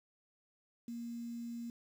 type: tone with quantisation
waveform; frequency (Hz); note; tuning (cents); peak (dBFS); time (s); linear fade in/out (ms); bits
sine; 235; A#3; +14; -40; 0.88-1.7; 2; 10
effects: none